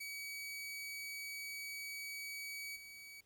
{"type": "tone with level steps", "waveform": "sawtooth", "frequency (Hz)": 2270, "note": "C#7", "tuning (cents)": 41, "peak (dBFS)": [-40, -48], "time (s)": [0, 3.21], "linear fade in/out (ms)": 10, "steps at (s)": 2.75, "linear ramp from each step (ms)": 20, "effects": ["pink hiss -75 dBFS RMS until 3.25 s"]}